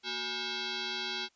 sine tone with frequency modulation, 370 Hz, F#4, in tune, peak -33 dBFS, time 0.03-1.29 s, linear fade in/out 50 ms, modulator 601 Hz, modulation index 7.5, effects white hiss -70 dBFS RMS until 1.35 s + resampled to 16000 Hz

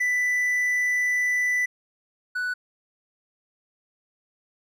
triangle tone pair in turn, 1985 / 1483.7 Hz, B6 / F#6, +8 / +4 cents, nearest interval perfect fourth, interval 504 cents, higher first, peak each -19 / -23 dBFS, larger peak first, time 0-1.66 / 2.35-2.54 s, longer first, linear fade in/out 10 ms, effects none

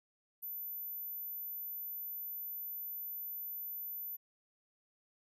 sine tone, 13980 Hz, A9, 12 cents flat, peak -38 dBFS, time 0.42-4.17 s, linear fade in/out 20 ms, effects tanh soft clip ceiling -38 dBFS

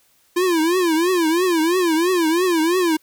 square tone with vibrato, 341.9 Hz, F4, 37 cents flat, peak -16 dBFS, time 0.36-2.97 s, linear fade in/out 10 ms, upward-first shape triangle, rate 3 Hz, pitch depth 180 cents each way, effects white hiss -59 dBFS RMS until 3.02 s

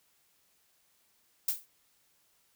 violet noise with exponential decay, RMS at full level -25 dBFS, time 1.48-1.66 s, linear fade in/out 5 ms, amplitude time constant 38 ms, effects white hiss -70 dBFS RMS until 2.55 s

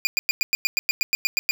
25% pulse tone bursts, 2412 Hz, D7, 46 cents sharp, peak -14 dBFS, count 13, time 0.05-1.51 s, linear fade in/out 0 ms, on 20 ms, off 100 ms, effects none

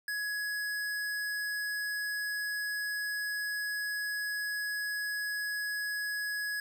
square tone, 1677 Hz, G#6, 16 cents sharp, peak -33 dBFS, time 0.08-6.6 s, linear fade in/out 2 ms, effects none

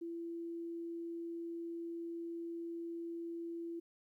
sine tone, 336.8 Hz, E4, 37 cents sharp, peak -40 dBFS, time 0.01-3.8 s, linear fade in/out 10 ms, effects 13-bit

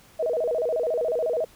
sine tone with vibrato, 554.4 Hz, C#5, in tune, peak -22 dBFS, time 0.19-1.45 s, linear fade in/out 10 ms, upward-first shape square, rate 14 Hz, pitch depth 240 cents each way, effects pink hiss -54 dBFS RMS until 1.55 s

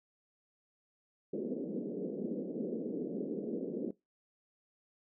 pink band-pass noise, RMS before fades -38 dBFS, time 1.33-3.91 s, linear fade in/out 5 ms, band 190 to 500 Hz, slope 48 dB/octave, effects noise-tail reverb RT60 0.2 s tail -21 dB re dry

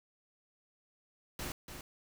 pink noise with echo, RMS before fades -40 dBFS, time 1.39-1.52 s, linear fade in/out 2 ms, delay 290 ms, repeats 1, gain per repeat -7 dB, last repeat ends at 1.81 s, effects none

